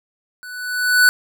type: tone with level ramp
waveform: square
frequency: 1488 Hz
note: F#6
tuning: 9 cents sharp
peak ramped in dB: -34 to -8 dBFS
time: 0.43-1.09 s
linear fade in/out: 0 ms
effects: none